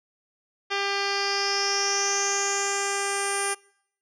10% pulse tone with low-pass filter sweep, 398.3 Hz, G4, 28 cents sharp, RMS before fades -26 dBFS, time 0.7-3.55 s, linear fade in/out 20 ms, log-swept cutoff 4000 to 9500 Hz, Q 7.1, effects noise-tail reverb RT60 0.7 s tail -25 dB re dry

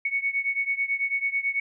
sine beating tone pair, 2217 / 2226.1 Hz, C#7 / C#7, 0 / +7 cents, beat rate 9.1 Hz, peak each -26 / -28 dBFS, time 0.05-1.6 s, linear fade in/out 5 ms, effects none

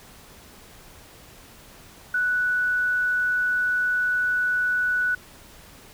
sine tone, 1480 Hz, F#6, in tune, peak -20 dBFS, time 2.14-5.15 s, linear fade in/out 5 ms, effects pink hiss -48 dBFS RMS until 5.93 s

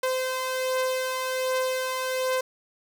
sawtooth beating tone pair, 515 / 516.3 Hz, C5 / C5, -28 / -23 cents, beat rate 1.3 Hz, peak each -29 / -22 dBFS, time 0.03-2.41 s, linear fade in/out 5 ms, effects none

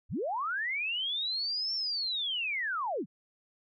sine linear two-way sweep, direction up then down, 36.71 to 5470 to 129.5 Hz, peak -30 dBFS, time 0.09-3.06 s, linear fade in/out 50 ms, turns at 1.74 s, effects none

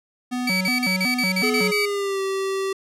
square tone with vibrato, 215.3 Hz, A3, 37 cents flat, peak -24 dBFS, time 0.31-1.72 s, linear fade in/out 20 ms, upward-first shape square, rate 2.7 Hz, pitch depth 250 cents each way
30% pulse tone bursts, 2288 Hz, D7, 46 cents flat, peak -18 dBFS, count 8, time 0.47-1.856 s, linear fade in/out 5 ms, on 140 ms, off 38 ms
square tone with pitch glide, 426.9 to 387 Hz, G#4 to G4, +48 to -22 cents, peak -23 dBFS, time 1.43-2.73 s, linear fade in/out 5 ms, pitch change -170 cents, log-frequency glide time 1.59-2.21 s
effects low-pass 11000 Hz 12 dB/octave

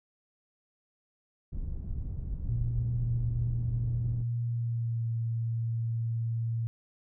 pink low-pass noise, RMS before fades -35 dBFS, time 1.52-4.23 s, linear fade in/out 10 ms, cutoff 110 Hz, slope 12 dB/octave
sine tone with pitch glide, 118.3 to 114.87 Hz, A#2 to A#2, +26 to -25 cents, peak -28 dBFS, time 2.49-6.67 s, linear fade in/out 0 ms, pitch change -51 cents, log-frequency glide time 4.42-5.09 s
effects none

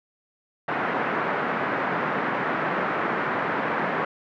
white band-pass noise, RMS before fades -26 dBFS, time 0.68-4.05 s, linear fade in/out 5 ms, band 150 to 1700 Hz, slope 24 dB/octave, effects none

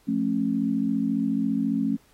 sine chord, F augmented, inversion none, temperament just, 174.61 / 218.3 / 272.8 Hz, F3 / A3 / C#4, 0 / -13 / -28 cents, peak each -31 / -25 / -25 dBFS, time 0.07-1.97 s, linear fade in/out 20 ms, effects pink hiss -61 dBFS RMS until 2.13 s + AAC 48 kbps

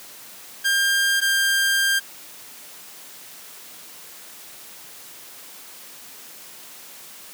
sawtooth tone pair in turn, 1600 / 1594.2 Hz, G6 / G6, +35 / +29 cents, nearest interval unison, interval 6 cents, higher first, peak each -14 dBFS, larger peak neither, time 0.64-1.21 / 1.21-2 s, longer second, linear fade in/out 20 ms, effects white hiss -42 dBFS RMS until 7.33 s + high-pass 150 Hz 12 dB/octave

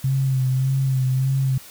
sine tone with vibrato, 132.1 Hz, C3, 17 cents sharp, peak -17 dBFS, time 0.04-1.58 s, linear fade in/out 5 ms, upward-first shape sine, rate 1.7 Hz, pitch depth 37 cents each way, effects white hiss -43 dBFS RMS until 1.7 s

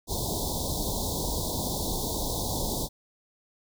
pink band-stop noise, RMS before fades -30 dBFS, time 0.07-2.89 s, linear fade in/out 50 ms, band 1000 to 3500 Hz, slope 96 dB/octave, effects none

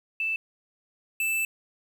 sine / square tone pair in turn, 2643 / 2643 Hz, E7 / E7, +4 / +4 cents, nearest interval unison, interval 0 cents, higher neither, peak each -25 dBFS, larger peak neither, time 0.2-0.36 / 1.2-1.45 s, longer second, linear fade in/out 2 ms, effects 9-bit

